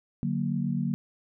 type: chord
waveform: sine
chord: D augmented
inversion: none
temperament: equal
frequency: 146.83 / 185 / 233.1 Hz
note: D3 / F#3 / A#3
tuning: 0 / 0 / 0 cents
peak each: -30 dBFS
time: 0.23-0.94 s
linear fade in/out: 0 ms
effects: none